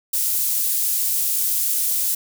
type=high-pass noise; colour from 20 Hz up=pink; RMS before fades=-21 dBFS; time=0.13-2.15 s; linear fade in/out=5 ms; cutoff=11000 Hz; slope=12 dB/octave; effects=none